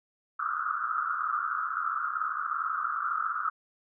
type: band-pass noise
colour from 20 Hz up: pink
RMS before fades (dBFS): -31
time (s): 0.39-3.5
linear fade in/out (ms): 10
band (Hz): 1200 to 1400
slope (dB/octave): 96
effects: none